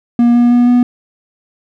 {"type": "tone with pitch steps", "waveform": "triangle", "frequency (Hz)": [238.1, 240.3, 242.5, 244.8], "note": ["A#3", "B3", "B3", "B3"], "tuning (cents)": [37, -47, -31, -15], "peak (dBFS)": -4, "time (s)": [0.19, 0.83], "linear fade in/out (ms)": 2, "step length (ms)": 160, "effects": []}